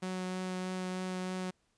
sawtooth tone with vibrato, 184.6 Hz, F#3, 4 cents flat, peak -31 dBFS, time 0.02-1.51 s, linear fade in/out 10 ms, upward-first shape triangle, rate 3.2 Hz, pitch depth 10 cents each way, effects pink hiss -75 dBFS RMS until 1.77 s + resampled to 22050 Hz

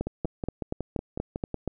two click trains, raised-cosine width 2 ms, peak -15 / -17 dBFS, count 8 / 9, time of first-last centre 0.01-1.677 / 0.07-1.543 s, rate 4.2 / 5.43 Hz, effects none

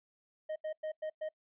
triangle tone bursts at uneven times, 622.3 Hz, D#5, in tune, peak -33 dBFS, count 5, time 0.49-0.56 / 0.64-0.73 / 0.83-0.92 / 1.02-1.1 / 1.21-1.29 s, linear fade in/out 10 ms, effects noise-tail reverb RT60 0.1 s tail -24 dB re dry + resampled to 8000 Hz

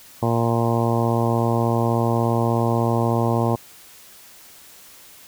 harmonic tone, 116.54 Hz, A#2, in tune, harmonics 1 / 2 / 3 / 4 / 5 / 6 / 7 / 8 / 9, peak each -21 / -24 / -26 / -27 / -28 / -29 / -29 / -30 / -31 dBFS, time 0.22-3.56 s, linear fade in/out 10 ms, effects white hiss -46 dBFS RMS until 5.27 s

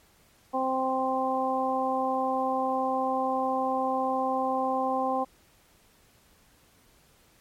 harmonic tone, 261.6 Hz, C4, in tune, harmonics 1 / 2 / 3 / 4, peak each -32 / -30 / -28 / -31 dBFS, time 0.53-5.25 s, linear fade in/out 20 ms, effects pink hiss -61 dBFS RMS until 7.4 s + MP3 64 kbps

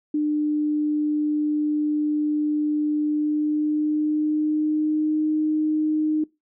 sine tone with pitch glide, 300 to 308.1 Hz, D4 to D#4, +37 to -17 cents, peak -19 dBFS, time 0.14-6.24 s, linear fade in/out 5 ms, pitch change +46 cents, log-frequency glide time 3.06-5.28 s, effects noise-tail reverb RT60 0.2 s tail -21 dB re dry

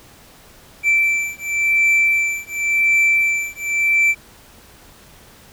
triangle beating tone pair, 2334 / 2334.92 Hz, D7 / D7, -11 / -11 cents, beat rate 0.92 Hz, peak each -16 dBFS, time 0.83-4.15 s, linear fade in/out 50 ms, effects pink hiss -46 dBFS RMS until 5.52 s

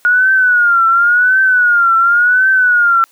sine tone with vibrato, 1443 Hz, F#6, 44 cents flat, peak -7 dBFS, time 0.05-3.04 s, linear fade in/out 0 ms, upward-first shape triangle, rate 0.92 Hz, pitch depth 130 cents each way, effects white hiss -51 dBFS RMS until 3.11 s + high-pass 300 Hz 12 dB/octave

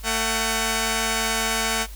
5% pulse tone pair together, 223.6 / 750.2 Hz, A3 / F#5, +28 / +24 cents, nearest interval octave + major sixth, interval 2096 cents, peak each -13 dBFS, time 0.03-1.87 s, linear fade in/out 50 ms, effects added 50 Hz sine -35 dBFS peak until 1.95 s + white hiss -46 dBFS RMS until 1.95 s

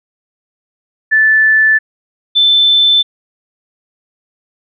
sine tone pair in turn, 1752 / 3530 Hz, A6 / A7, -8 / +5 cents, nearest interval octave, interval 1213 cents, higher second, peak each -6 dBFS, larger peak neither, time 1.11-1.79 / 2.35-3.03 s, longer neither, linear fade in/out 20 ms, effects none

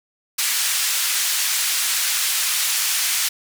white band-pass noise, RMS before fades -21 dBFS, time 0.38-3.29 s, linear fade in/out 10 ms, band 1600 to 11000 Hz, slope 12 dB/octave, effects none

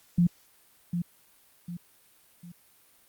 sine tone with echo, 173.6 Hz, F3, 10 cents flat, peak -18 dBFS, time 0.18-0.27 s, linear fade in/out 5 ms, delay 750 ms, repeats 3, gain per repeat -8 dB, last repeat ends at 2.52 s, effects white hiss -61 dBFS RMS until 3.08 s + Opus 48 kbps

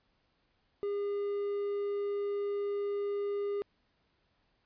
triangle tone, 405.8 Hz, G#4, 40 cents flat, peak -29 dBFS, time 0.83-3.62 s, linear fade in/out 0 ms, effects pink hiss -74 dBFS RMS until 4.65 s + resampled to 11025 Hz

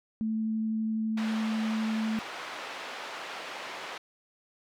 sine tone with vibrato, 220 Hz, A3, in tune, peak -27 dBFS, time 0.21-2.19 s, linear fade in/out 0 ms, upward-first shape triangle, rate 12 Hz, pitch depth 8 cents each way
pink band-pass noise, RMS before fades -40 dBFS, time 1.17-3.98 s, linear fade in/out 5 ms, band 640 to 3400 Hz, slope 12 dB/octave
effects none

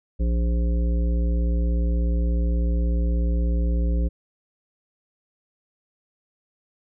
harmonic tone, 58.27 Hz, A#1, in tune, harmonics 1 / 3 / 5 / 7 / 9, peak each -19 / -30 / -35 / -39 / -38 dBFS, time 0.19-4.09 s, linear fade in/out 20 ms, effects none

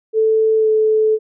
sine tone with pitch glide, 440 to 434.7 Hz, A4 to A4, 0 to -21 cents, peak -11 dBFS, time 0.13-1.19 s, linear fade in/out 50 ms, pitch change -21 cents, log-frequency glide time 0.57-0.69 s, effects none

